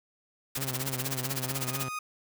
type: noise with tremolo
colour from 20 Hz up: white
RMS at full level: -31 dBFS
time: 0.55-1.85 s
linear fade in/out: 5 ms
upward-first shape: sine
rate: 16 Hz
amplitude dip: 100%
type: tone with vibrato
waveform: sawtooth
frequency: 131.2 Hz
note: C3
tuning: 5 cents sharp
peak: -30 dBFS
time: 0.57-1.89 s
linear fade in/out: 5 ms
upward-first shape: triangle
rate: 4.3 Hz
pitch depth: 79 cents each way
type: tone with exponential growth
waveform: 30% pulse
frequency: 1242 Hz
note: D#6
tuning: 3 cents flat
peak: -29 dBFS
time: 1.02-1.99 s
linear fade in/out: 5 ms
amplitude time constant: 210 ms
effects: none